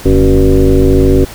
sine tone with frequency modulation, 174.61 Hz, F3, in tune, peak -4 dBFS, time 0.05-1.25 s, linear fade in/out 10 ms, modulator 101 Hz, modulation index 2.7, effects pink hiss -30 dBFS RMS until 1.34 s

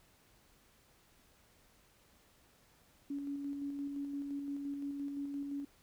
sine tone with tremolo, 282.3 Hz, C#4, 32 cents sharp, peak -36 dBFS, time 3.1-5.65 s, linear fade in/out 5 ms, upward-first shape square, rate 5.8 Hz, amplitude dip 30%, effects pink hiss -67 dBFS RMS until 5.82 s

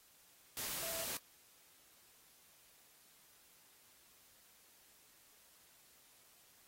sine tone in noise, 660 Hz, E5, 2 cents sharp, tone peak -47 dBFS, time 0.83-1.04 s, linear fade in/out 0 ms, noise white, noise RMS -42 dBFS, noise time 0.57-1.17 s, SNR -8 dB, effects white hiss -66 dBFS RMS until 6.67 s + AAC 48 kbps

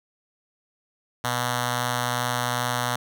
5% pulse tone with notch filter, 122.5 Hz, B2, 14 cents flat, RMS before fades -26 dBFS, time 1.24-2.96 s, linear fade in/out 5 ms, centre 360 Hz, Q 0.76, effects none

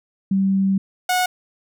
sine / sawtooth tone pair in turn, 193.6 / 730.9 Hz, G3 / F#5, -21 / -21 cents, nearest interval octave + major seventh, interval 2300 cents, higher second, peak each -15 / -13 dBFS, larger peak second, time 0.31-0.78 / 1.09-1.26 s, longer first, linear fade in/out 5 ms, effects none

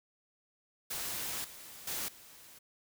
white noise with level steps, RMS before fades -38 / -50 / -37 / -55 dBFS, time 0.9-2.59 s, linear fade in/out 10 ms, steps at 1.44 / 1.87 / 2.08 s, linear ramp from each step 5 ms, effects none

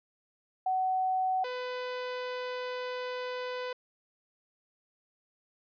sine / sawtooth tone pair in turn, 750 / 500.6 Hz, F#5 / B4, +23 / +23 cents, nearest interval perfect fifth, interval 700 cents, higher first, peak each -26 / -30 dBFS, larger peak first, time 0.66-1.44 / 1.44-3.73 s, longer second, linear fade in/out 5 ms, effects resampled to 11025 Hz

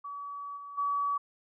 sine tone with level steps, 1140 Hz, C#6, 48 cents sharp, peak -37 / -41 / -27 dBFS, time 0.04-1.18 s, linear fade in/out 10 ms, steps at 0.56 / 0.77 s, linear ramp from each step 20 ms, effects none

